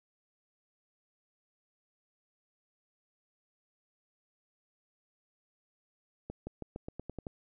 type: accelerating click train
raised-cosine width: 2 ms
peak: -26 dBFS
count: 9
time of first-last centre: 6.3-7.268 s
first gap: 170 ms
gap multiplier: 0.9
effects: none